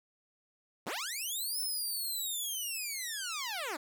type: linear two-way sweep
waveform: 10% pulse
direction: up then down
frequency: 103 to 5330 to 267.4 Hz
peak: -27 dBFS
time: 0.86-3.77 s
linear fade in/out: 10 ms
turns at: 1.6 s
effects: none